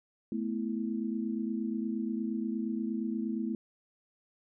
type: chord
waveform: sine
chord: A suspended second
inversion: none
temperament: equal with one note detuned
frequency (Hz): 218.4 / 246.9 / 329.6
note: A3 / B3 / E4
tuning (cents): -13 / 0 / 0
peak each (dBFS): -33 / -36 / -37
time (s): 0.32-3.55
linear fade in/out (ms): 2
effects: none